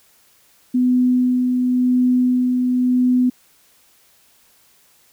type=tone with tremolo; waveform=sine; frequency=250.5 Hz; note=B3; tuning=25 cents sharp; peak=-12 dBFS; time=0.74-3.3 s; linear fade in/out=10 ms; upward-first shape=sine; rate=0.94 Hz; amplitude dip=30%; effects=white hiss -55 dBFS RMS until 5.12 s